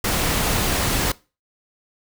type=noise; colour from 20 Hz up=pink; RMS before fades=-21 dBFS; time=0.04-1.12 s; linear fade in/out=5 ms; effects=noise-tail reverb RT60 0.3 s tail -21 dB re dry